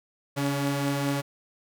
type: tone pair together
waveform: sawtooth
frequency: 139.3 / 283.4 Hz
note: C#3 / C#4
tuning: +9 / +38 cents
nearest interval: octave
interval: 1229 cents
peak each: -24 dBFS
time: 0.36-1.22 s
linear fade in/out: 20 ms
effects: none